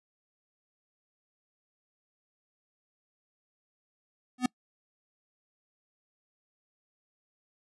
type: tone with exponential growth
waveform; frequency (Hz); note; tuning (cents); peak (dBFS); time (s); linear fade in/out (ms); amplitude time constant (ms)
square; 250.3; B3; +23; -21; 4.38-4.46; 5; 17
effects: noise-tail reverb RT60 0.1 s tail -26 dB re dry + resampled to 24000 Hz